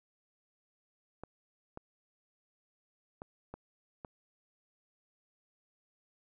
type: clicks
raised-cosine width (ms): 1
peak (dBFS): -29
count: 5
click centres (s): 1.236 / 1.774 / 3.219 / 3.54 / 4.048
effects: none